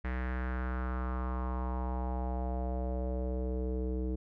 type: tone with low-pass filter sweep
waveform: square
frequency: 63.1 Hz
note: B1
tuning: 38 cents sharp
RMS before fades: -34 dBFS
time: 0.04-4.16 s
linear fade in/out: 10 ms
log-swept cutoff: 1900 to 380 Hz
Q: 3.5
effects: none